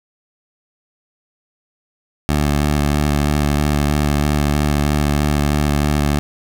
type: tone with vibrato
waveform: 15% pulse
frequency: 73.42 Hz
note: D2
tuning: in tune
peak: -8 dBFS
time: 2.29-6.19 s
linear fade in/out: 0 ms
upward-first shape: square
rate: 3.1 Hz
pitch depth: 17 cents each way
effects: none